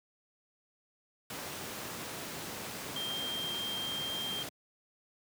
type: tone in noise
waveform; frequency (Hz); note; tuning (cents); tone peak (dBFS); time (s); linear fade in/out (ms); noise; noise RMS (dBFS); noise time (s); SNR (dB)
sine; 3185; G7; +27; -35; 2.96-4.43; 2; pink; -40; 1.3-4.49; +2
effects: high-pass 150 Hz 12 dB/octave